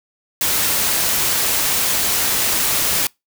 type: noise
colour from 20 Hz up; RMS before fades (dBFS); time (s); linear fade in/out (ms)
white; -18; 0.41-3.07; 2
effects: noise-tail reverb RT60 0.2 s tail -26 dB re dry